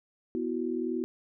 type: chord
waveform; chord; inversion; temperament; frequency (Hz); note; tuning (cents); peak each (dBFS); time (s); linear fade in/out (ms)
sine; B suspended fourth; none; equal; 246.9 / 329.6 / 370; B3 / E4 / F#4; 0 / 0 / 0; -33; 0.35-1.04; 0
effects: none